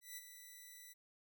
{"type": "tone with ADSR envelope", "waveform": "5% pulse", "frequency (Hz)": 1975.5, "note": "B6", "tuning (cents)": 0, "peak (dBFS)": -35, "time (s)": [0.01, 0.94], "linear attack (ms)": 160, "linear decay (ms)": 32, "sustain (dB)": -9, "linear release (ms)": 23, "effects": []}